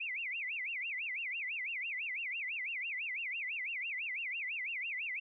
sine tone with vibrato, 2349 Hz, D7, in tune, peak -36 dBFS, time 0-5.2 s, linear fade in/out 10 ms, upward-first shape sine, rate 6 Hz, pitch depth 300 cents each way, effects none

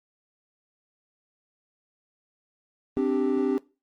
triangle chord, C suspended second, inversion none, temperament equal, 261.6 / 293.7 / 392 Hz, C4 / D4 / G4, 0 / 0 / 0 cents, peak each -24 / -25 / -24 dBFS, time 2.97-3.58 s, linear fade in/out 0 ms, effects noise-tail reverb RT60 0.3 s tail -21 dB re dry + Opus 24 kbps

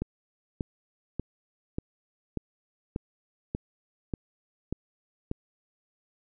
click train, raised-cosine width 3 ms, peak -17 dBFS, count 10, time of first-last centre 0.02-5.314 s, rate 1.7 Hz, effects none

